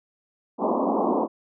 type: band-pass noise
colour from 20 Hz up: pink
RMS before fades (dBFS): -23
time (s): 0.58-1.28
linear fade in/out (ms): 50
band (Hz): 200 to 1100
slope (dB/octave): 96
effects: none